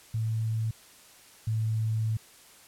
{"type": "tone pair in turn", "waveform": "sine", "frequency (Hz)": [111.5, 110.54], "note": ["A2", "A2"], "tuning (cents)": [23, 8], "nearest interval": "unison", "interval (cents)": 15, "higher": "first", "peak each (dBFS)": [-26, -25], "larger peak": "second", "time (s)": [[0.14, 0.71], [1.47, 2.17]], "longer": "second", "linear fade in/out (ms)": 5, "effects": ["white hiss -54 dBFS RMS until 2.67 s", "low-pass 12000 Hz 12 dB/octave"]}